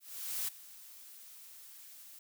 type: noise with ADSR envelope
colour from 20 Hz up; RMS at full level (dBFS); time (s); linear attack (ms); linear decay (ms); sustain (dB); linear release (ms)
blue; -35; 0-2.19; 480; 11; -18; 5
effects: none